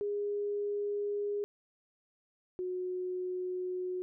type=tone pair in turn; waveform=sine; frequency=410 / 365.3 Hz; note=G#4 / F#4; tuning=-22 / -22 cents; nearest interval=major second; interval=200 cents; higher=first; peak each=-31 / -33 dBFS; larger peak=first; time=0.01-1.44 / 2.59-4.02 s; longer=neither; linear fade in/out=0 ms; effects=none